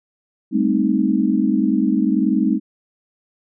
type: chord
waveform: sine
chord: A half-diminished seventh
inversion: third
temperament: equal with one note detuned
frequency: 199.65 / 220 / 261.6 / 311.1 Hz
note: G3 / A3 / C4 / Eb4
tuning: +32 / 0 / 0 / 0 cents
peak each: -20 dBFS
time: 0.51-2.6 s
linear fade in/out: 50 ms
effects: none